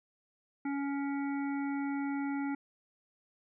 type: harmonic tone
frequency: 280 Hz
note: C#4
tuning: 18 cents sharp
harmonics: 1 / 3 / 5 / 7 / 8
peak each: -32 / -42 / -46 / -49 / -50 dBFS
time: 0.65-2.55 s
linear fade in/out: 5 ms
effects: none